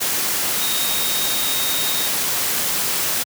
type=tone in noise; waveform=sine; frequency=3729 Hz; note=A#7; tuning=in tune; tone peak=-25 dBFS; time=0.6-2.09 s; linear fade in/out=20 ms; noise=white; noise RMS=-21 dBFS; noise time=0-3.24 s; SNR=-7 dB; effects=high-pass 100 Hz 12 dB/octave